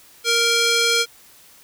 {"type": "tone with band-pass filter", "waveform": "square", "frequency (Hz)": 466.2, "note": "A#4", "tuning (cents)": 0, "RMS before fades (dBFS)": -18, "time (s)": [0.24, 1.06], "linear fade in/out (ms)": 50, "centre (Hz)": 4400, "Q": 0.94, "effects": ["white hiss -49 dBFS RMS until 1.63 s"]}